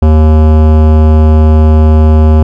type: tone with hard clipping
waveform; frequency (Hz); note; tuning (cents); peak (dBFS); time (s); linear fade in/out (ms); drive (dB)
sine; 77.78; D#2; 0; -4; 0.02-2.43; 5; 18
effects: none